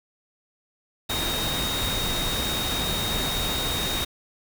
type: tone in noise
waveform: sine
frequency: 3729 Hz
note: A#7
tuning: in tune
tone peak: -28 dBFS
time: 1.09-4.05 s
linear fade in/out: 10 ms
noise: pink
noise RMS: -28 dBFS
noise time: 1.09-4.05 s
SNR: -3 dB
effects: none